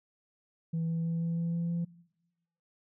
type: tone with pitch steps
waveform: sine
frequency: 164.1 / 165.15 / 166.2 / 167.26 / 168.32 / 169.4 / 170.48 Hz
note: E3 / E3 / E3 / E3 / E3 / E3 / F3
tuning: -8 / +4 / +15 / +26 / +36 / +48 / -41 cents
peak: -27 dBFS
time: 0.73-1.85 s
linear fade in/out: 10 ms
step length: 160 ms
effects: noise-tail reverb RT60 1.0 s tail -24 dB re dry + tanh soft clip ceiling -27 dBFS